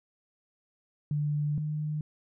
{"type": "tone pair in turn", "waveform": "sine", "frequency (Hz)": [148, 151.72], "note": ["D3", "D#3"], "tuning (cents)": [14, -43], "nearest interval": "unison", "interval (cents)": 43, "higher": "second", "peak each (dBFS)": [-26, -29], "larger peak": "first", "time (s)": [[1.11, 1.58], [1.58, 2.01]], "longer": "first", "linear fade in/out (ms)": 2, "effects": []}